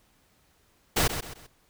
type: noise with echo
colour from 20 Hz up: pink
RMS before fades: -23 dBFS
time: 0.96-1.08 s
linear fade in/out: 10 ms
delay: 130 ms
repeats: 3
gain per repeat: -9 dB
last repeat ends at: 1.47 s
effects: pink hiss -65 dBFS RMS until 1.69 s